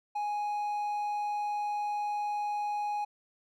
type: tone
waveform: triangle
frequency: 830.6 Hz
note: G#5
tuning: in tune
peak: -28 dBFS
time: 0.15-3.05 s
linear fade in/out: 10 ms
effects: none